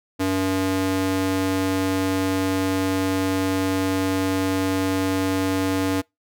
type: tone with high-pass filter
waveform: square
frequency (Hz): 95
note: F#2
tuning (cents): +46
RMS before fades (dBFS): -22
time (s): 0.19-6.02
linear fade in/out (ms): 20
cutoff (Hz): 220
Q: 1.8
effects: noise-tail reverb RT60 0.2 s tail -26 dB re dry